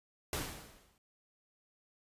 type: noise with exponential decay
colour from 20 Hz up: pink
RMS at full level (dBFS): -34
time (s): 0.33-0.98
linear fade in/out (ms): 1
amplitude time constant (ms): 140
effects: resampled to 32000 Hz